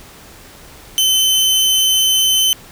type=tone; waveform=sawtooth; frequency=3061 Hz; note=G7; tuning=42 cents flat; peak=-8 dBFS; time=0.98-2.53 s; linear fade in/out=0 ms; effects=pink hiss -40 dBFS RMS until 2.71 s